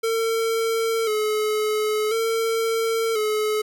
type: tone with vibrato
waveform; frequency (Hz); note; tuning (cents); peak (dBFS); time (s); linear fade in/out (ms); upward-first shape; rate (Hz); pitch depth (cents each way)
square; 440; A4; 0; -21; 0.03-3.62; 10; square; 0.48; 49
effects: none